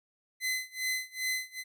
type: tone with tremolo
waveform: sawtooth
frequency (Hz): 2035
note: C7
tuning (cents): -49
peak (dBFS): -25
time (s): 0.4-1.64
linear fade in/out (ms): 50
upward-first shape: sine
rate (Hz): 2.5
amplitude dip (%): 95
effects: none